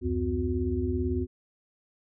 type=tone cluster; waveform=sine; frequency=71.7 / 89.7 / 253.9 / 364.4 Hz; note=D2 / F2 / B3 / F#4; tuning=-41 / +47 / +48 / -26 cents; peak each=-31 dBFS; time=0.01-1.27 s; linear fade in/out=50 ms; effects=none